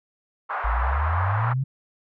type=band-pass noise; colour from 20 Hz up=pink; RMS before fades=-28 dBFS; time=0.49-1.54 s; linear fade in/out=20 ms; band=830 to 1400 Hz; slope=24 dB/octave
type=exponential sweep; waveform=sine; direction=up; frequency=51.91 to 138.59 Hz; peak=-21 dBFS; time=0.64-1.64 s; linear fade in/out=10 ms
effects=none